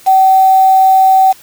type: tone with quantisation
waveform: sine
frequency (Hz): 763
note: G5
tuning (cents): -47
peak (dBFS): -4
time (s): 0.06-1.33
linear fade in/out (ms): 20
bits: 4
effects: white hiss -40 dBFS RMS until 1.42 s